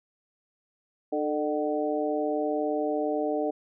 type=harmonic tone with a mistuned harmonic; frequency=150.8 Hz; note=D3; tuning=46 cents sharp; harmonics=2 / 3 / 4 / 5; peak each=-30 / -30 / -30 / -33 dBFS; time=1.12-3.51 s; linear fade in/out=10 ms; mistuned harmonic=3; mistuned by=-44 cents; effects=none